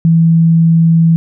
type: tone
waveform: sine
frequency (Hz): 164.81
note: E3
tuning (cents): 0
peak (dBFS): -5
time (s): 0.05-1.16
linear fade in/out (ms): 0
effects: none